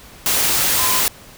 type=tone in noise; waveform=sine; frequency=1022 Hz; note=C6; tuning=41 cents flat; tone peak=-23 dBFS; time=0.79-1 s; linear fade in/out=0 ms; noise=white; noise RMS=-17 dBFS; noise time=0.26-1.08 s; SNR=-9 dB; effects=pink hiss -42 dBFS RMS until 1.37 s